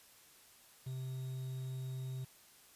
triangle tone with quantisation, 130 Hz, C3, 11 cents flat, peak -37 dBFS, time 0.86-2.25 s, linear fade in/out 10 ms, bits 10, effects white hiss -62 dBFS RMS until 2.75 s + resampled to 32000 Hz

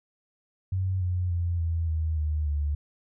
sine tone with pitch steps, 93.9 / 90.07 / 86.41 / 82.89 / 79.51 / 76.27 / 73.16 Hz, F#2 / F#2 / F2 / E2 / D#2 / D#2 / D2, +26 / -46 / -18 / +10 / +38 / -34 / -6 cents, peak -24 dBFS, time 0.72-2.75 s, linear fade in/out 5 ms, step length 290 ms, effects none

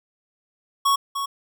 square tone with echo, 1108.7 Hz, C#6, in tune, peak -17 dBFS, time 0.85-0.96 s, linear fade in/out 10 ms, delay 300 ms, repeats 1, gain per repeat -8 dB, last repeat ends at 1.26 s, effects none

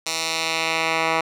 10% pulse tone with band-pass filter sweep, 162.3 Hz, E3, 27 cents flat, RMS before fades -23 dBFS, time 0.06-1.21 s, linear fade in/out 5 ms, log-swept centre 5500 to 1600 Hz, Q 1.1, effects none

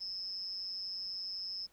sine tone with amplitude modulation, 5190 Hz, E8, 28 cents flat, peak -34 dBFS, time 0-1.67 s, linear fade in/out 20 ms, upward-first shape sine, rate 188 Hz, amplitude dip 85%, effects pink hiss -68 dBFS RMS until 1.72 s

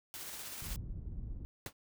white noise with tremolo, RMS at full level -44 dBFS, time 0.14-0.76 s, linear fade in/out 0 ms, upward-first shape square, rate 16 Hz, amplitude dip 25%
pink low-pass noise, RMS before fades -42 dBFS, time 0.62-1.45 s, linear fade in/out 0 ms, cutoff 120 Hz, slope 12 dB/octave
pink noise with exponential decay, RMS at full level -37 dBFS, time 1.66-1.73 s, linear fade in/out 2 ms, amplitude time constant 15 ms
effects none

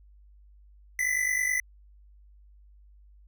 square tone pair together, 1975.5 / 2025 Hz, B6 / B6, 0 / +43 cents, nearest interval unison, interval 43 cents, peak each -29 / -28 dBFS, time 0.99-1.6 s, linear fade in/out 2 ms, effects added 50 Hz sine -52 dBFS peak until 3.27 s

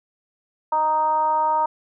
sine tone with frequency modulation, 932.3 Hz, A#5, in tune, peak -17 dBFS, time 0.72-1.66 s, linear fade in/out 5 ms, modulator 314 Hz, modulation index 0.58, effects none

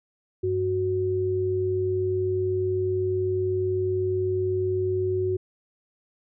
sine tone pair together, 98 / 370 Hz, G2 / F#4, 0 / 0 cents, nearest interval octave + major seventh, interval 2300 cents, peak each -29 / -23 dBFS, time 0.43-5.37 s, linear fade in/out 10 ms, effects none

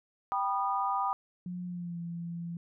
sine chord, G augmented, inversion none, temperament just, 784 / 980 / 1225 Hz, G5 / B5 / D#6, 0 / -14 / -27 cents, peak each -32 dBFS, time 0.32-1.13 s, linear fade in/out 0 ms
sine tone with pitch glide, 178.8 to 170.14 Hz, F3 to F3, +41 to -45 cents, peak -35 dBFS, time 1.46-2.57 s, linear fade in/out 2 ms, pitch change -86 cents, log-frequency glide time 1.66-1.99 s
effects none

